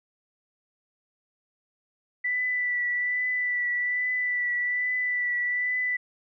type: tone with vibrato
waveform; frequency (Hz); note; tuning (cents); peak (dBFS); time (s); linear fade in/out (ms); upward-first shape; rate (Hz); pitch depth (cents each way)
sine; 1975.5; B6; 0; -24; 2.24-5.97; 10; triangle; 1.2; 24
effects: none